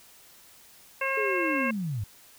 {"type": "harmonic tone", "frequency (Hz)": 538, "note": "C5", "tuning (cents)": 48, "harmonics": [1, 2, 3, 4, 5], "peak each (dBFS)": [-32, -32, -32, -32, -32], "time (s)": [1.01, 1.71], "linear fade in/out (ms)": 5}
{"type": "linear sweep", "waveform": "sine", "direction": "down", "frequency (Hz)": [440, 92.5], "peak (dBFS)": -28, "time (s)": [1.17, 2.04], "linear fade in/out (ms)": 5}
{"effects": ["white hiss -54 dBFS RMS until 2.38 s"]}